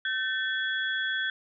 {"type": "tone cluster", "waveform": "sine", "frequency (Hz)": [1537, 1772, 3358], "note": ["G6", "A6", "G#7"], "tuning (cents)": [-35, 12, 18], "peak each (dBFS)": [-29, -33, -33], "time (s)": [0.05, 1.3], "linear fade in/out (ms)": 2, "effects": []}